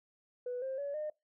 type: tone with pitch steps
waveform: sine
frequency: 493.9 / 529.3 / 567.3 / 608.1 Hz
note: B4 / C5 / C#5 / D#5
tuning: 0 / +20 / +40 / -40 cents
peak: -34 dBFS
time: 0.46-1.1 s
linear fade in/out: 5 ms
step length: 160 ms
effects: noise-tail reverb RT60 0.2 s tail -23 dB re dry + tanh soft clip ceiling -31 dBFS